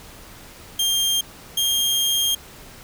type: tone pair in turn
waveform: sawtooth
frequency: 3197 / 3217 Hz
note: G7 / G7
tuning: +33 / +44 cents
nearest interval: unison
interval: 11 cents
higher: second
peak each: -15 dBFS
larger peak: neither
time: 0.79-1.21 / 1.57-2.35 s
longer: second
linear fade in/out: 5 ms
effects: pink hiss -43 dBFS RMS until 2.83 s